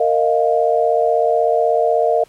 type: chord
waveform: sine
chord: Bb suspended fourth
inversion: none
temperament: equal with one note detuned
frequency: 461.9 / 622.3 / 698.5 Hz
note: Bb4 / Eb5 / F5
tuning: -16 / 0 / 0 cents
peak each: -17 dBFS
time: 0-2.24 s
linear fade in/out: 5 ms
effects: pink hiss -51 dBFS RMS until 2.28 s + low-pass 12000 Hz 12 dB/octave